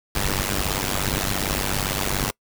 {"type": "noise with amplitude modulation", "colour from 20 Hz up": "pink", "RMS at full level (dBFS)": -20, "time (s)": [0.15, 2.31], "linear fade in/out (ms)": 5, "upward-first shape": "sine", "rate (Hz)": 97.3, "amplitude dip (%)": 100, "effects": ["noise-tail reverb RT60 0.1 s tail -25 dB re dry"]}